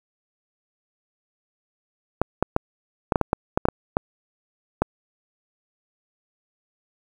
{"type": "clicks", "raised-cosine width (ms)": 1, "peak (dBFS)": -4, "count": 12, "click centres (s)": [2.216, 2.426, 2.564, 3.122, 3.158, 3.213, 3.331, 3.575, 3.654, 3.686, 3.969, 4.82], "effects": ["7-bit"]}